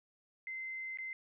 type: tone with dropouts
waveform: sine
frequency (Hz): 2070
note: C7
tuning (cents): -19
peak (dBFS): -39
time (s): 0.47-1.13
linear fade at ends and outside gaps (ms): 1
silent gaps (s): 0.973-0.986
effects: none